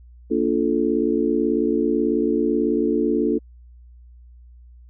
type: chord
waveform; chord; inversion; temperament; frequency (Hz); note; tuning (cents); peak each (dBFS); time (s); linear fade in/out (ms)
sine; Bb major seventh; none; just; 233.1 / 291.4 / 349.6 / 437; Bb3 / D4 / F4 / A4; 0 / -13 / +2 / -12; -24 / -22 / -23 / -23; 0.3-3.39; 20
effects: added 60 Hz sine -43 dBFS peak until 4.89 s